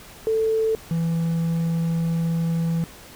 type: tone pair in turn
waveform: sine / triangle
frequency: 442.8 / 165.86 Hz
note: A4 / E3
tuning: +11 / +11 cents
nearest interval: octave + perfect fourth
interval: 1700 cents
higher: first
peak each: -18 dBFS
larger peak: neither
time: 0.27-0.75 / 0.91-2.84 s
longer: second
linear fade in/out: 0 ms
effects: pink hiss -44 dBFS RMS until 3.15 s